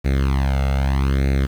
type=tone with flanger; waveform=sawtooth; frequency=67.7 Hz; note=C#2; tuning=40 cents flat; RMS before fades=-18 dBFS; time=0.04-1.47 s; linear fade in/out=20 ms; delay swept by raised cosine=0.47 to 1.47 ms; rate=0.8 Hz; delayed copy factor=+0.85; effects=low-pass 4000 Hz 12 dB/octave + 7-bit